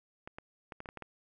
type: clicks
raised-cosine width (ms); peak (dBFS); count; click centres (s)
0.5; -28; 8; 0.275 / 0.385 / 0.722 / 0.804 / 0.858 / 0.889 / 0.973 / 1.023
effects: none